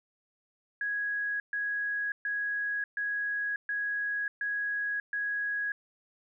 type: tone bursts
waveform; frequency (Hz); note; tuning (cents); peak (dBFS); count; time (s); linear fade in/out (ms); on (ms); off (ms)
sine; 1661.2; G#6; 0; -29; 7; 0.81-5.72; 2; 590; 130
effects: none